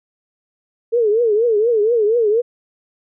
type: tone with vibrato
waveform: sine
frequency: 445.9 Hz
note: A4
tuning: 23 cents sharp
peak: -12 dBFS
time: 0.92-2.42 s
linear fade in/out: 20 ms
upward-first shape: triangle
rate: 4.2 Hz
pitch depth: 170 cents each way
effects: none